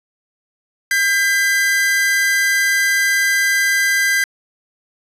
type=tone pair together; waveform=45% pulse; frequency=1600 / 2009 Hz; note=G6 / B6; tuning=+35 / +29 cents; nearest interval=major third; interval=394 cents; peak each=-16 / -17 dBFS; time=0.91-4.24 s; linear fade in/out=2 ms; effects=resampled to 32000 Hz + 8-bit